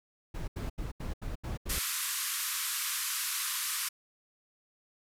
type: noise bursts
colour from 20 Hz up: brown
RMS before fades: -36 dBFS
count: 7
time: 0.34-1.794 s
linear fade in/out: 10 ms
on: 140 ms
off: 79 ms
type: band-pass noise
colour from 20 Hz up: white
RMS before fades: -34 dBFS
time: 1.69-3.89 s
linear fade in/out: 10 ms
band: 1000 to 14000 Hz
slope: 96 dB/octave
effects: none